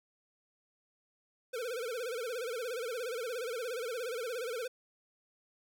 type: tone with vibrato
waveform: square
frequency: 478.3 Hz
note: A#4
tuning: 44 cents sharp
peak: -36 dBFS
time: 1.53-4.68 s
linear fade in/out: 10 ms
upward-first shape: sine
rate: 17 Hz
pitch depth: 140 cents each way
effects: none